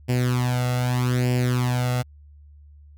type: tone with flanger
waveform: sawtooth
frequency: 124.5 Hz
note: B2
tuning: 14 cents sharp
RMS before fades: -22 dBFS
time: 0.08-2.03 s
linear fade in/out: 20 ms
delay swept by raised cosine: 0.39 to 1.49 ms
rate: 0.81 Hz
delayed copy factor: +0.75
effects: added 73 Hz sine -45 dBFS peak until 2.97 s